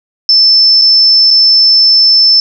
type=tone with dropouts; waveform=sine; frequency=5290 Hz; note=E8; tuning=5 cents sharp; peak=-3 dBFS; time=0.29-2.4 s; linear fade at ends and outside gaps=1 ms; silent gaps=0.815-0.819 / 1.306-1.31 s; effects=none